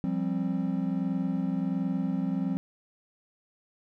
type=chord; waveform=triangle; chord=F suspended second; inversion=none; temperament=equal with one note detuned; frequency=174.61 / 196 / 264.4 Hz; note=F3 / G3 / C4; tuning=0 / 0 / +18 cents; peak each=-29 dBFS; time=0.04-2.57 s; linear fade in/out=0 ms; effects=none